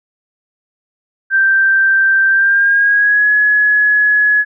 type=tone with pitch glide; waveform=sine; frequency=1568 to 1690.3 Hz; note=G6 to G#6; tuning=0 to +30 cents; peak=-8 dBFS; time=1.3-4.45 s; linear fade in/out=50 ms; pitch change=+130 cents; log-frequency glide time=2.29-3.31 s; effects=none